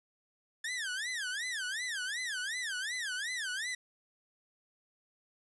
sawtooth tone with vibrato, 1723 Hz, A6, 37 cents flat, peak -31 dBFS, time 0.64-3.75 s, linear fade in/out 5 ms, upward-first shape sine, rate 2.7 Hz, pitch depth 280 cents each way, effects resampled to 24000 Hz + 10-bit

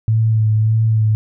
sine tone with vibrato, 109.9 Hz, A2, 2 cents flat, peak -11 dBFS, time 0.08-1.15 s, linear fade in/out 0 ms, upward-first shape sine, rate 1.7 Hz, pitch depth 27 cents each way, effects none

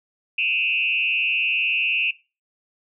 sine tone with frequency modulation, 2637 Hz, E7, in tune, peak -19 dBFS, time 0.38-2.11 s, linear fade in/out 5 ms, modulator 136 Hz, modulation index 1.4, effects noise-tail reverb RT60 0.3 s tail -20 dB re dry

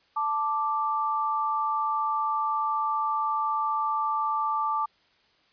sine tone pair together, 880 / 1174.7 Hz, A5 / D6, 0 / 0 cents, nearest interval perfect fourth, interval 500 cents, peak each -28 / -26 dBFS, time 0.16-4.86 s, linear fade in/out 10 ms, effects white hiss -64 dBFS RMS until 5.52 s + resampled to 11025 Hz

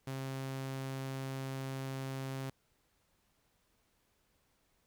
sawtooth tone, 133.8 Hz, C3, 39 cents sharp, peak -34 dBFS, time 0.07-2.5 s, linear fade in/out 5 ms, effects pink hiss -75 dBFS RMS until 4.86 s

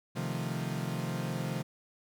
40% pulse chord, F dominant seventh, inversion second, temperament equal, 130.81 / 155.56 / 174.61 / 220 Hz, C3 / Eb3 / F3 / A3, 0 / 0 / 0 / 0 cents, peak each -36 / -37 / -37 / -40 dBFS, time 0.15-1.63 s, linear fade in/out 20 ms, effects none

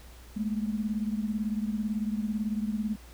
sine beating tone pair, 209.7 / 227.7 Hz, G#3 / A#3, +17 / -40 cents, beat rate 18 Hz, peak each -29 / -33 dBFS, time 0.36-2.96 s, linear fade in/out 10 ms, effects added 60 Hz sine -48 dBFS peak until 3.13 s + pink hiss -54 dBFS RMS until 3.13 s

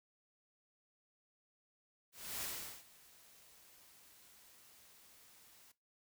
white noise with ADSR envelope, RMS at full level -41 dBFS, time 2.12-5.72 s, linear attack 290 ms, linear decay 420 ms, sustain -22 dB, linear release 7 ms, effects noise-tail reverb RT60 0.2 s tail -17 dB re dry

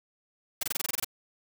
white noise bursts, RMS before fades -29 dBFS, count 10, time 0.61-1.046 s, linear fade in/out 5 ms, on 22 ms, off 24 ms, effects none

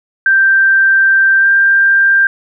sine tone with pitch glide, 1570 to 1586.4 Hz, G6 to G6, +2 to +20 cents, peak -6 dBFS, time 0.26-2.27 s, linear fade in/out 2 ms, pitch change +18 cents, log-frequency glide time 1.39-1.47 s, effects none

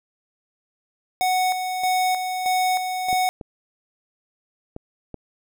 square tone with tremolo, 740 Hz, F#5, in tune, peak -19 dBFS, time 1.21-3.29 s, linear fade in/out 0 ms, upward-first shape square, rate 1.6 Hz, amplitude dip 50%
clicks, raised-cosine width 2 ms, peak -20 dBFS, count 4, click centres 3.129 / 3.412 / 4.764 / 5.143 s
effects none

